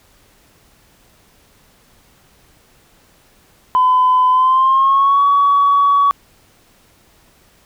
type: tone with pitch glide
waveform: sine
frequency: 1012 to 1129.4 Hz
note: B5 to C#6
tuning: +42 to +32 cents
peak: -8 dBFS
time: 3.75-6.11 s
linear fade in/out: 0 ms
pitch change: +190 cents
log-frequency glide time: 4.3-5.24 s
effects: tanh soft clip ceiling -5 dBFS + pink hiss -52 dBFS RMS until 7.65 s